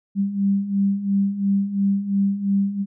sine beating tone pair, 196.1 / 199 Hz, G3 / G3, +1 / +26 cents, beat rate 2.9 Hz, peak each -24 / -19 dBFS, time 0.15-2.86 s, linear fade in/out 50 ms, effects none

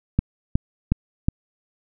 click train, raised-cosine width 5 ms, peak -5 dBFS, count 4, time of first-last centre 0.19-1.285 s, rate 2.74 Hz, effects none

